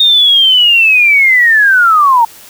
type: linear sweep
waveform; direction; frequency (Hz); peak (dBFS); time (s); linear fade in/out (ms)
sine; down; 3700 to 893; -4; 0-2.25; 5
effects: white hiss -36 dBFS RMS until 2.49 s